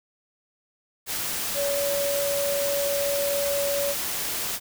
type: tone in noise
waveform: sine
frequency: 566 Hz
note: C#5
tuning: 36 cents sharp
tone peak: -24 dBFS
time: 1.54-3.95 s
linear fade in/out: 50 ms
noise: white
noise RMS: -29 dBFS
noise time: 1.06-4.6 s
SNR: +2 dB
effects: none